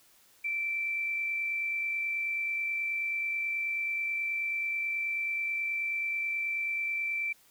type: tone with amplitude modulation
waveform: sine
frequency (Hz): 2337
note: D7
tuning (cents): -9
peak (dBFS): -28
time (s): 0.44-7.33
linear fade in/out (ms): 10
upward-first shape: sine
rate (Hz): 49.3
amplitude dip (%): 25
effects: white hiss -62 dBFS RMS until 7.5 s